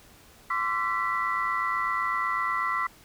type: tone cluster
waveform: sine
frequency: 1039 / 1147 / 1350 / 1972 Hz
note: C6 / D6 / E6 / B6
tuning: -12 / -41 / +41 / -3 cents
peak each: -30 dBFS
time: 0.5-2.87 s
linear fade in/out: 5 ms
effects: tanh soft clip ceiling -15 dBFS + pink hiss -54 dBFS RMS until 3.04 s